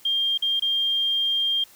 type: tone with dropouts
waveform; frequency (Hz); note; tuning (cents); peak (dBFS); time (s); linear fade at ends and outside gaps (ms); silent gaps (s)
sine; 3200; G7; +35; -20; 0.05-1.64; 5; 0.376-0.422 / 0.597-0.621
effects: white hiss -52 dBFS RMS until 1.75 s